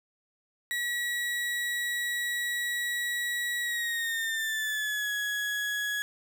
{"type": "tone with pitch glide", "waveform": "35% pulse", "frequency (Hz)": [1925, 1675.8], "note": ["B6", "G#6"], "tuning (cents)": [-45, 15], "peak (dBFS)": -27, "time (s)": [0.71, 6.02], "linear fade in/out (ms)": 0, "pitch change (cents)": -240, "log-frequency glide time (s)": [3.6, 5.11], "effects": []}